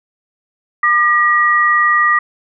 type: tone pair together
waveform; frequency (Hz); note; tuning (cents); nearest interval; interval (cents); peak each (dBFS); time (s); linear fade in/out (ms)
sine; 1203.2 / 1910; D6 / A#6; +42 / +42; minor sixth; 800; -12; 0.83-2.19; 5
effects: none